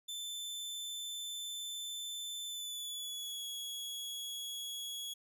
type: tone with pitch glide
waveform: sawtooth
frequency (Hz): 3533 to 3344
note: A7 to G#7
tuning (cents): +6 to +11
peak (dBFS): -37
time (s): 0.08-5.14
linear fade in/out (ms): 10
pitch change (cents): -95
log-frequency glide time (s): 2.46-3.45
effects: none